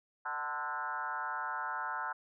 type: tone with frequency modulation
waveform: sine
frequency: 1174.7 Hz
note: D6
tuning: in tune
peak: -34 dBFS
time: 0.25-2.13 s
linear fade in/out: 10 ms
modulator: 142 Hz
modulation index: 2.7
effects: none